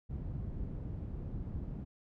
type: low-pass noise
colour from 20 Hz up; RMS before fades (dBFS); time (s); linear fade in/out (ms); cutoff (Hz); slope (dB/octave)
white; -40; 0.09-1.85; 20; 120; 12
effects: none